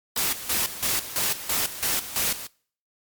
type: noise with tremolo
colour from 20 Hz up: white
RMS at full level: -24 dBFS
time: 0.16-2.47 s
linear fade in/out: 5 ms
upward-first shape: square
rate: 3 Hz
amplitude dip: 75%
effects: noise-tail reverb RT60 0.5 s tail -23 dB re dry + MP3 96 kbps